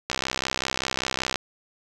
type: click train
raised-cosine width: 0.2 ms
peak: -7 dBFS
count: 83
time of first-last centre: 0.1-1.358 s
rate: 65.2 Hz
effects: none